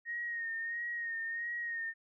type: tone with vibrato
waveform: sine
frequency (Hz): 1860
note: A#6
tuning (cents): -4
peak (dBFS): -35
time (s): 0.05-1.94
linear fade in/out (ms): 50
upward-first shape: sine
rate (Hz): 1.5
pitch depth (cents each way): 38
effects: none